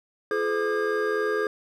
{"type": "tone cluster", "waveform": "triangle", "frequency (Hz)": [345, 425.2, 509, 1201, 1623], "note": ["F4", "G#4", "C5", "D6", "G#6"], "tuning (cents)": [-21, 41, -48, 38, -40], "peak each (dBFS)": [-32, -23, -30, -31, -29], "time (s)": [0.31, 1.47], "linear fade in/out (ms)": 2, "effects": []}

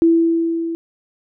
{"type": "tone with level ramp", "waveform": "sine", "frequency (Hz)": 331.8, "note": "E4", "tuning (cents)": 11, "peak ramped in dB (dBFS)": [-8, -21], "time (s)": [0.02, 0.75], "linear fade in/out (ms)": 0, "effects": []}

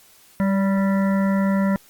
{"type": "harmonic tone with a mistuned harmonic", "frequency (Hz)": 196, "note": "G3", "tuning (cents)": 0, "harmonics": [1, 3, 5, 7, 9, 10], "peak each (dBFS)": [-17, -27, -31, -34, -36, -37], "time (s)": [0.4, 1.76], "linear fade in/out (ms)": 0, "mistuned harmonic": 3, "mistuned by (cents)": -27, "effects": ["white hiss -52 dBFS RMS until 1.89 s", "Opus 48 kbps"]}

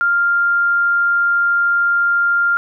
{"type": "tone", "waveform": "sine", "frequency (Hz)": 1396.9, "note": "F6", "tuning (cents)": 0, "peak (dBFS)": -12, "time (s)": [0.01, 2.57], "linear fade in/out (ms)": 0, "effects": []}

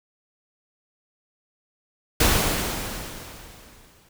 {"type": "noise with exponential decay", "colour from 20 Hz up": "pink", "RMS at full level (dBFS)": -17, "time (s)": [2.2, 4.09], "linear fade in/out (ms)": 5, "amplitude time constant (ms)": 410, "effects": []}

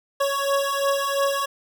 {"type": "beating tone pair", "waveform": "25% pulse", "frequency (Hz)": [554.4, 557.3], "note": ["C#5", "C#5"], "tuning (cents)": [0, 9], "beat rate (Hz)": 2.9, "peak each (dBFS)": -20, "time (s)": [0.2, 1.46], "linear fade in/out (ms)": 10, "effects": []}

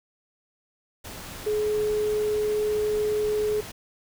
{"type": "tone in noise", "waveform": "sine", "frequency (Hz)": 423.7, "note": "G#4", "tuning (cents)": 35, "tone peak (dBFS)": -22, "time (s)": [1.46, 3.61], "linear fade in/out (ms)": 10, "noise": "pink", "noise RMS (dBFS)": -39, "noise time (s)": [1.04, 3.72], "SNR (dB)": 14, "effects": []}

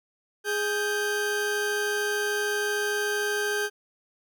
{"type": "tone pair together", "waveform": "40% pulse", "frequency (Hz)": [415.3, 1568], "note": ["G#4", "G6"], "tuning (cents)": [0, 0], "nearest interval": "octave + major seventh", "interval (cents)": 2300, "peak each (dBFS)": -27, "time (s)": [0.44, 3.7], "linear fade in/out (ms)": 50, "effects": []}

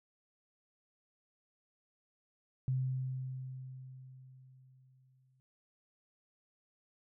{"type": "tone with exponential decay", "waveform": "sine", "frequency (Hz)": 130, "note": "C3", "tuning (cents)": -11, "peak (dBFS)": -29, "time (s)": [2.68, 5.4], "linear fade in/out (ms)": 0, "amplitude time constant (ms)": 590, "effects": []}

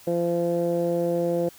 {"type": "tone with low-pass filter", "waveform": "15% pulse", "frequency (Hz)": 171.5, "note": "F3", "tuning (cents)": -31, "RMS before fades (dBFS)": -24, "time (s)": [0.07, 1.49], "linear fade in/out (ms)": 5, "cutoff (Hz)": 520, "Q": 2.7, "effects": ["white hiss -50 dBFS RMS until 1.58 s"]}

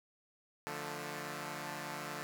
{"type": "chord", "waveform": "5% pulse", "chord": "D minor", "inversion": "none", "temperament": "equal with one note detuned", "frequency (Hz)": [146.83, 175.22, 220], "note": ["D3", "F3", "A3"], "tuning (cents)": [0, 6, 0], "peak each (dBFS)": [-32, -34, -35], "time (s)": [0.67, 2.23], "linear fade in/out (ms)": 0, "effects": []}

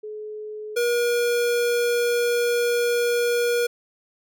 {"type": "tone pair in turn", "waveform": ["sine", "square"], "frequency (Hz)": [426.3, 478.5], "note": ["G#4", "A#4"], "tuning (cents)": [45, 45], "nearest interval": "major second", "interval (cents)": 200, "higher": "second", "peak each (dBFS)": [-31, -20], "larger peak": "second", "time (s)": [[0.03, 0.76], [0.76, 3.67]], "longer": "second", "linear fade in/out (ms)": 10, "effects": []}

